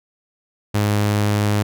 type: tone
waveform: sawtooth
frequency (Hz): 103.83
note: G#2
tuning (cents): 0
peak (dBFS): -12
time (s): 0.74-1.63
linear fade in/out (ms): 10
effects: none